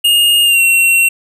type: tone with pitch glide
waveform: square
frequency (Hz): 2842 to 2729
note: F7 to F7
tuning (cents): +30 to -41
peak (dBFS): -8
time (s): 0.04-1.09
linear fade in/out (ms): 10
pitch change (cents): -71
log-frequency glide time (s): 0.43-0.61
effects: none